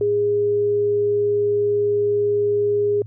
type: tone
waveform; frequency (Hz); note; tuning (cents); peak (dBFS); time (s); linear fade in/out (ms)
sine; 411; G#4; -18; -16; 0.01-3.02; 2
effects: added 109 Hz sine -33 dBFS peak until 3.06 s